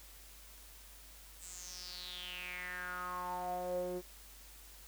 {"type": "tone with band-pass filter sweep", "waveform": "sawtooth", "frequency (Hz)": 180, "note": "F#3", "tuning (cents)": -47, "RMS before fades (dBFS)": -42, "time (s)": [1.39, 4.02], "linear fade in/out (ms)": 50, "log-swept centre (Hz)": [8500, 400], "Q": 6.6, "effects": ["added 50 Hz sine -57 dBFS peak until 4.87 s", "white hiss -57 dBFS RMS until 4.87 s"]}